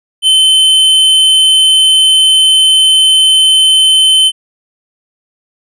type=tone; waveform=square; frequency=3068 Hz; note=G7; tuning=38 cents flat; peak=-5 dBFS; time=0.22-4.32 s; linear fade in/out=50 ms; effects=resampled to 22050 Hz